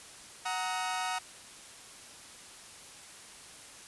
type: chord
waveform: sawtooth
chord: D# minor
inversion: first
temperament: equal with one note detuned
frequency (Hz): 740 / 932.3 / 1269.9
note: F#5 / A#5 / D#6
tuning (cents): 0 / 0 / +35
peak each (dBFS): -31 / -33 / -34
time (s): 0.45-1.19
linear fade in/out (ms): 10
effects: white hiss -50 dBFS RMS until 3.87 s + resampled to 24000 Hz